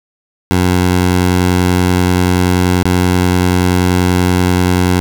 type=tone with dropouts; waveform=15% pulse; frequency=90.4 Hz; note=F#2; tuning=40 cents flat; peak=-3 dBFS; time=0.51-5 s; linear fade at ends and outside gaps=0 ms; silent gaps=2.83-2.855 s; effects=none